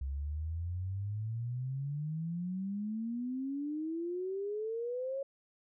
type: exponential sweep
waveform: sine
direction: up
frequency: 66.1 to 554.4 Hz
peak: -34 dBFS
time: 0.01-5.23 s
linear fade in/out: 5 ms
effects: none